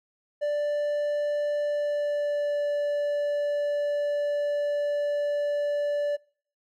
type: tone with pitch glide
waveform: triangle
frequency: 587.3 to 582.2 Hz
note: D5 to D5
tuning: 0 to -15 cents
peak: -22 dBFS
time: 0.41-6.17 s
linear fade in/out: 20 ms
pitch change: -15 cents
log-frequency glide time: 1.61-2.66 s
effects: noise-tail reverb RT60 0.5 s tail -23 dB re dry